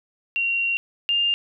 sine tone pair in turn, 2753 / 2804 Hz, F7 / F7, -25 / +6 cents, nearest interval unison, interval 31 cents, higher second, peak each -20 / -18 dBFS, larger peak second, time 0.36-0.77 / 1.09-1.34 s, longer first, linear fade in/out 0 ms, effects none

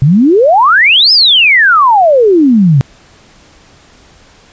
sine exponential two-way sweep, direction up then down, 128.3 to 5274 to 128.3 Hz, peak -3 dBFS, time 0.02-2.81 s, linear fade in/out 0 ms, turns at 1.12 s, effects pink hiss -42 dBFS RMS until 4.52 s + resampled to 16000 Hz

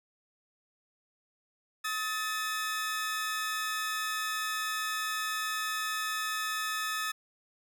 sawtooth tone pair together, 1272.1 / 1760 Hz, D#6 / A6, +38 / 0 cents, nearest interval tritone, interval 562 cents, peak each -30 / -31 dBFS, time 1.84-7.12 s, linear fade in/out 10 ms, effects none

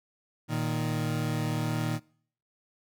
30% pulse tone pair together, 116.54 / 155.56 Hz, A#2 / D#3, 0 / 0 cents, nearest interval perfect fourth, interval 500 cents, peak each -28 dBFS, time 0.48-2 s, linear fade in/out 50 ms, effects noise-tail reverb RT60 0.6 s tail -25 dB re dry

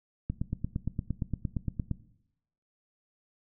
click train, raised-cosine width 5 ms, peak -18 dBFS, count 15, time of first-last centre 0.3-1.913 s, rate 8.68 Hz, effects noise-tail reverb RT60 0.8 s tail -17 dB re dry

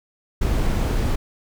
brown noise, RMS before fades -20 dBFS, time 0.41-1.16 s, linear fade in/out 10 ms, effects none

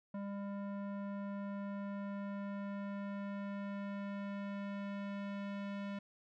square tone with low-pass filter sweep, 200.2 Hz, G3, 37 cents sharp, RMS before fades -42 dBFS, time 0.14-5.99 s, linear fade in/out 5 ms, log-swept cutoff 1100 to 2800 Hz, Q 1, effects none

